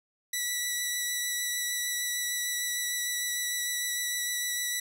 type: tone with vibrato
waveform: 10% pulse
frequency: 1956 Hz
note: B6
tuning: 17 cents flat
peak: -20 dBFS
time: 0.33-4.8 s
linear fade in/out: 5 ms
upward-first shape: triangle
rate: 6.6 Hz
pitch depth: 13 cents each way
effects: none